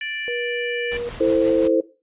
harmonic tone, 587.3 Hz, D5, in tune, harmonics 3 / 4 / 5, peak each -29 / -31 / -33 dBFS, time 0.01-0.97 s, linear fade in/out 2 ms
sine tone with pitch glide, 481 to 478.2 Hz, B4 to A#4, -46 to +44 cents, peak -25 dBFS, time 0.28-1.09 s, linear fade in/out 0 ms, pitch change -10 cents, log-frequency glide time 0.69-0.83 s
pink noise with tremolo, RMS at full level -34 dBFS, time 0.91-1.68 s, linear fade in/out 10 ms, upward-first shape triangle, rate 5.7 Hz, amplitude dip 45%
sine chord, A minor, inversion second, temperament equal with one note detuned, 329.6 / 444.9 / 523.3 Hz, E4 / A4 / C5, 0 / +19 / 0 cents, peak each -19 dBFS, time 1.2-1.81 s, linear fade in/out 10 ms
effects noise-tail reverb RT60 0.3 s tail -17 dB re dry + resampled to 8000 Hz

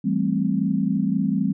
sine chord, A minor seventh, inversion second, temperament equal, 164.81 / 196 / 220 / 261.6 Hz, E3 / G3 / A3 / C4, 0 / 0 / 0 / 0 cents, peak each -27 / -22 / -26 / -25 dBFS, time 0.04-1.53 s, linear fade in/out 10 ms, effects none

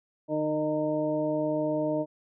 harmonic tone with a mistuned harmonic, 153.2 Hz, D#3, 27 cents flat, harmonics 1 / 2 / 3 / 4 / 6, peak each -37 / -29 / -36 / -28 / -39 dBFS, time 0.28-2.06 s, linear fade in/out 50 ms, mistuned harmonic 1, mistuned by -19 cents, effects none

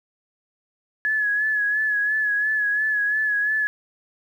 sine tone with vibrato, 1700 Hz, G#6, 40 cents sharp, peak -19 dBFS, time 1.05-3.67 s, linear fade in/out 0 ms, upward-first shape sine, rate 2.9 Hz, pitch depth 42 cents each way, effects 9-bit

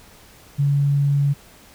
sine tone, 141.8 Hz, C#3, 40 cents sharp, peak -15 dBFS, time 0.58-1.34 s, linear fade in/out 20 ms, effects pink hiss -48 dBFS RMS until 1.74 s

